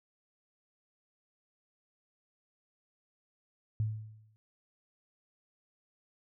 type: tone with exponential decay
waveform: sine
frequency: 108.5 Hz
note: A2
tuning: 24 cents flat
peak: -26 dBFS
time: 3.8-4.36 s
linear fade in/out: 0 ms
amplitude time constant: 120 ms
effects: none